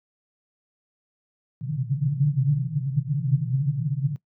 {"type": "band-pass noise", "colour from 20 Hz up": "pink", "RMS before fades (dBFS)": -24, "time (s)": [1.61, 4.16], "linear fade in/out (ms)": 0, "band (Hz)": [130, 150], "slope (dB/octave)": 96, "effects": ["noise-tail reverb RT60 0.1 s tail -20 dB re dry"]}